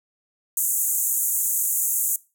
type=band-pass noise; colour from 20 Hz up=white; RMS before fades=-23 dBFS; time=0.57-2.16 s; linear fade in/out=2 ms; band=6500 to 16000 Hz; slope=96 dB/octave; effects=noise-tail reverb RT60 0.3 s tail -21 dB re dry